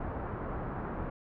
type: low-pass noise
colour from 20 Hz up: pink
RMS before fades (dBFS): -37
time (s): 0-1.1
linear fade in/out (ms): 5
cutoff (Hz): 1400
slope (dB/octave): 24
effects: none